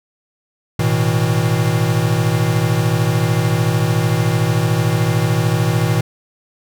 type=chord; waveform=square; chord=A suspended second; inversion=none; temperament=equal with one note detuned; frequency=110 / 123.47 / 160.68 Hz; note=A2 / B2 / E3; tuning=0 / 0 / -44 cents; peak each=-19 dBFS; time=0.79-6.01 s; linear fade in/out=5 ms; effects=none